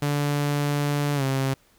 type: tone with pitch glide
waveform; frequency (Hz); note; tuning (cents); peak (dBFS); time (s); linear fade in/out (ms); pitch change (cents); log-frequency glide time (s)
sawtooth; 145 to 134.51; D3 to C3; -22 to +48; -18; 0.02-1.54; 5; -130; 1.15-1.23
effects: pink hiss -60 dBFS RMS until 1.78 s